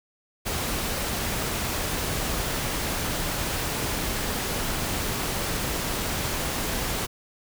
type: noise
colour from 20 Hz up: pink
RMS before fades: -28 dBFS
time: 0.45-7.07 s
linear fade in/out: 20 ms
effects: none